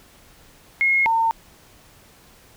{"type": "tone pair in turn", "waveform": "sine", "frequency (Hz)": [2158, 907.3], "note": ["C#7", "A#5"], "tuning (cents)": [-47, -47], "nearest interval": "octave + minor third", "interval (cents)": 1500, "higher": "first", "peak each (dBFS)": [-15, -16], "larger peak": "first", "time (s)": [[0.81, 1.06], [1.06, 1.31]], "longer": "neither", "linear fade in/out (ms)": 0, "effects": ["pink hiss -51 dBFS RMS until 2.56 s"]}